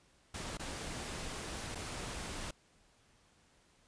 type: noise with dropouts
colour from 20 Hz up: pink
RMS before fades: -42 dBFS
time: 0.34-2.51 s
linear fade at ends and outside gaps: 5 ms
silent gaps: 0.573-0.594 / 1.749-1.754 s
effects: pink hiss -68 dBFS RMS until 3.87 s + resampled to 22050 Hz